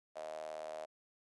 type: tone with high-pass filter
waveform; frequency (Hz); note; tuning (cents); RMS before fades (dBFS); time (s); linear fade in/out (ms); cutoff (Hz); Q
sawtooth; 78; D#2; +5; -45; 0.15-0.86; 20; 630; 9.3
effects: resampled to 24000 Hz